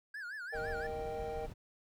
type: tone with vibrato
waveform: triangle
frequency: 1573 Hz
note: G6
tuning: 6 cents sharp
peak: -39 dBFS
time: 0.14-0.87 s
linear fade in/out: 5 ms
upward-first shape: sine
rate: 5.9 Hz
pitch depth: 190 cents each way
type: chord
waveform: triangle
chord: Eb major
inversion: second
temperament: equal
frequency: 466.2 / 622.3 / 784 Hz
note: Bb4 / Eb5 / G5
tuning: 0 / 0 / 0 cents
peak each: -38 / -42 / -41 dBFS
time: 0.52-1.47 s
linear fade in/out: 20 ms
type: noise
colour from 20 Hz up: brown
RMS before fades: -46 dBFS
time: 0.54-1.54 s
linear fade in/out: 20 ms
effects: none